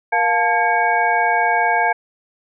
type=tone cluster; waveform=sine; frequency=472.8 / 703 / 878 / 1625 / 2237 Hz; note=A#4 / F5 / A5 / G#6 / C#7; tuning=+24 / +11 / -4 / -38 / +15 cents; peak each=-27 / -19 / -18 / -20 / -23 dBFS; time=0.12-1.93 s; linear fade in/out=10 ms; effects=none

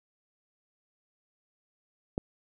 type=click; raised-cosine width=2 ms; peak=-16 dBFS; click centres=2.179 s; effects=none

